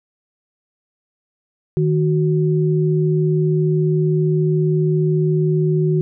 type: tone pair together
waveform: sine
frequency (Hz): 155.56 / 370.3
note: D#3 / F#4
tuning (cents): 0 / +1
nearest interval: octave + minor third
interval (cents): 1501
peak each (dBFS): -15 / -19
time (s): 1.77-6.01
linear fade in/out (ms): 0
effects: none